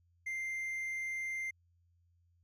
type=tone; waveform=triangle; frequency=2093 Hz; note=C7; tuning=in tune; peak=-34 dBFS; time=0.26-1.51 s; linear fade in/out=10 ms; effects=added 86 Hz sine -68 dBFS peak until 2.43 s